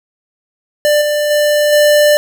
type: tone with level steps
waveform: square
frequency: 593 Hz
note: D5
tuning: 17 cents sharp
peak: -9 / -13 / -10 / -7 dBFS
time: 0.85-2.17 s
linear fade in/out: 0 ms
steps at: 1.01 / 1.3 / 1.72 s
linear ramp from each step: 10 ms
effects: none